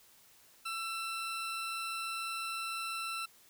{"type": "tone", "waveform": "20% pulse", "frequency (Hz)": 1339, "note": "E6", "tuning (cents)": 27, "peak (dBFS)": -31, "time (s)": [0.65, 3.26], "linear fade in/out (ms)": 10, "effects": ["white hiss -62 dBFS RMS until 3.49 s"]}